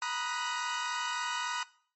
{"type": "chord", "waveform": "sawtooth", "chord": "B major seventh", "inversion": "third", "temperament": "equal with one note detuned", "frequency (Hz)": [944.3, 987.8, 1244.5, 1480], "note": ["A#5", "B5", "D#6", "F#6"], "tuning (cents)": [22, 0, 0, 0], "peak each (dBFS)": -34, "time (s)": [0.02, 1.63], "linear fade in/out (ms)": 2, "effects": ["noise-tail reverb RT60 0.5 s tail -20 dB re dry", "MP3 32 kbps"]}